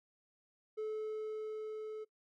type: tone with level ramp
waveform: triangle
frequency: 432.5 Hz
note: A4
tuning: 30 cents flat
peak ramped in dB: -33 to -39 dBFS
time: 0.77-2.05 s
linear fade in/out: 20 ms
effects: noise-tail reverb RT60 0.1 s tail -22 dB re dry + tanh soft clip ceiling -30 dBFS